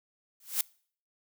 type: noise with exponential growth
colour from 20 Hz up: blue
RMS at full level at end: -24 dBFS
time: 0.4-0.61 s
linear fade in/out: 2 ms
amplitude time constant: 45 ms
effects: noise-tail reverb RT60 0.5 s tail -24 dB re dry